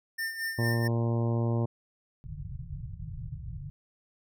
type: tone with tremolo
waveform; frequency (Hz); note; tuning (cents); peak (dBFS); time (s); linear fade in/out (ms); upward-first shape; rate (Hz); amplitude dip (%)
square; 1804; A6; +43; -30; 0.18-0.88; 10; sine; 4.5; 65
type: harmonic tone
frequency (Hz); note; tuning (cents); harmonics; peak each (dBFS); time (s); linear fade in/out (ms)
116.54; A#2; 0; 1 / 2 / 3 / 4 / 5 / 6 / 7 / 8 / 9; -26 / -33 / -35 / -39 / -39 / -46 / -46 / -45 / -48; 0.58-1.66; 10
type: low-pass noise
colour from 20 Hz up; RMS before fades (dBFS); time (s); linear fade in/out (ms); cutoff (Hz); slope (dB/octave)
white; -39; 2.24-3.7; 0; 160; 96
effects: none